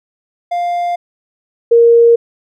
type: tone pair in turn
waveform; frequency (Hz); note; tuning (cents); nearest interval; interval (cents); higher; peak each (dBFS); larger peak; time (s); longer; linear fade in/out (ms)
triangle / sine; 700 / 467.2; F5 / A#4; +4 / +4; perfect fifth; 700; first; -12 / -4; second; 0.51-0.96 / 1.71-2.16; neither; 10
effects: none